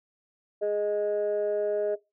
sine tone pair together, 415.3 / 622.2 Hz, G#4 / D#5, 0 / 0 cents, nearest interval perfect fifth, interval 700 cents, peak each -26 dBFS, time 0.61-1.96 s, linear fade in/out 20 ms, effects noise-tail reverb RT60 0.2 s tail -18 dB re dry + tanh soft clip ceiling -20 dBFS

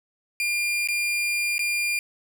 40% pulse tone with dropouts, 2400 Hz, D7, 37 cents sharp, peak -22 dBFS, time 0.4-1.99 s, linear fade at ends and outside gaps 1 ms, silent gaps 0.874-0.886 / 1.581-1.592 s, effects none

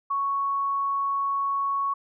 sine tone, 1110 Hz, C#6, 2 cents sharp, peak -23 dBFS, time 0.1-1.94 s, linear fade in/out 10 ms, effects none

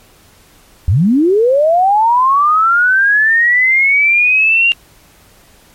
sine linear sweep, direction up, 73.42 to 2794 Hz, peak -7 dBFS, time 0.88-4.72 s, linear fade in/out 0 ms, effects pink hiss -46 dBFS RMS until 5.74 s + MP3 64 kbps

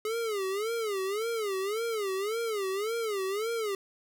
square tone with vibrato, 420 Hz, G#4, 19 cents sharp, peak -30 dBFS, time 0.05-3.75 s, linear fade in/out 2 ms, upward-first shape sine, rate 1.8 Hz, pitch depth 180 cents each way, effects none

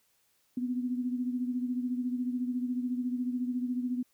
sine beating tone pair, 246.9 / 260.9 Hz, B3 / C4, 0 / -5 cents, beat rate 14 Hz, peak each -30 / -37 dBFS, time 0.57-4.03 s, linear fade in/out 5 ms, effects white hiss -71 dBFS RMS until 4.13 s

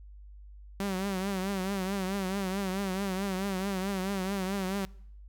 sawtooth tone with vibrato, 192.5 Hz, G3, 31 cents flat, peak -26 dBFS, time 0.8-4.85 s, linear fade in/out 0 ms, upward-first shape triangle, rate 4.6 Hz, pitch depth 96 cents each way, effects noise-tail reverb RT60 0.7 s tail -24 dB re dry + added 50 Hz sine -46 dBFS peak until 5.28 s

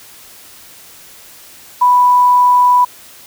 sine tone with quantisation, 987.8 Hz, B5, in tune, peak -6 dBFS, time 1.81-2.85 s, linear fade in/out 10 ms, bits 6, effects white hiss -39 dBFS RMS until 3.26 s

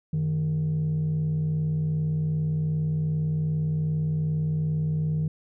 sine tone pair together, 92.5 / 155.07 Hz, F#2 / D#3, 0 / -6 cents, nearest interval major sixth, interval 894 cents, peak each -31 / -21 dBFS, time 0.13-5.28 s, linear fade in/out 5 ms, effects tanh soft clip ceiling -21 dBFS

